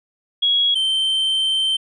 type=tone pair in turn; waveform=sine / triangle; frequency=3322 / 3112 Hz; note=G#7 / G7; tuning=0 / -13 cents; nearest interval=minor second; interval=113 cents; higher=first; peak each=-14 / -15 dBFS; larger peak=first; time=0.42-0.75 / 0.75-1.77 s; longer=second; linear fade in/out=10 ms; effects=resampled to 24000 Hz